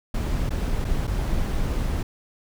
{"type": "noise with dropouts", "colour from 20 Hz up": "brown", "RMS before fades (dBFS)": -24, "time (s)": [0.14, 2.03], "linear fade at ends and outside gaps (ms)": 5, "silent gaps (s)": [[0.494, 0.505], [0.845, 0.849], [1.071, 1.075]], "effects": []}